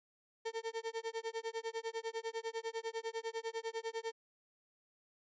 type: tone with tremolo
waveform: 35% pulse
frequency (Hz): 452.8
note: A4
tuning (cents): +50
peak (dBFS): -34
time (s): 0.45-4.12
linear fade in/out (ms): 10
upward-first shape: sine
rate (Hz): 10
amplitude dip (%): 100
effects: resampled to 16000 Hz